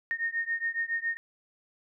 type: beating tone pair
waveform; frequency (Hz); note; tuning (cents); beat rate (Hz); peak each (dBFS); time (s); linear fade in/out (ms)
sine; 1839 / 1846.2; A#6 / A#6; -24 / -17; 7.2; -31 / -32; 0.11-1.17; 0
effects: none